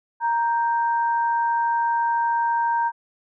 sine tone pair together, 933 / 1568 Hz, A#5 / G6, +1 / 0 cents, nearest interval major sixth, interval 899 cents, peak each -19 / -29 dBFS, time 0.2-2.92 s, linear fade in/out 50 ms, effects none

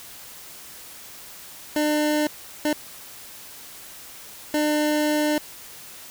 25% pulse tone bursts at uneven times, 300.7 Hz, D4, 41 cents sharp, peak -16 dBFS, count 3, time 1.76-2.27 / 2.65-2.73 / 4.54-5.38 s, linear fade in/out 2 ms, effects white hiss -42 dBFS RMS until 6.1 s

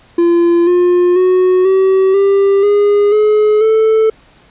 triangle tone with pitch steps, 342.7 / 355.2 / 368.1 / 381.6 / 395.5 / 409.9 / 424.8 / 440.3 Hz, F4 / F4 / F#4 / G4 / G4 / G#4 / G#4 / A4, -33 / +29 / -9 / -47 / +15 / -23 / +39 / +1 cents, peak -5 dBFS, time 0.18-4.1 s, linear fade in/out 5 ms, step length 490 ms, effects pink hiss -46 dBFS RMS until 4.5 s + resampled to 8000 Hz

